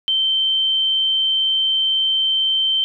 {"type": "tone", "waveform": "sine", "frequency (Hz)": 3111, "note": "G7", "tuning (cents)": -14, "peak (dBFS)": -15, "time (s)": [0.08, 2.84], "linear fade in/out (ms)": 0, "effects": []}